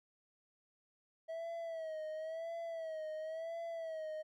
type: tone with vibrato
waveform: triangle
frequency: 646 Hz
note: E5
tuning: 35 cents flat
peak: -38 dBFS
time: 1.28-4.23 s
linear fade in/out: 20 ms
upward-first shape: sine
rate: 0.96 Hz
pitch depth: 69 cents each way
effects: none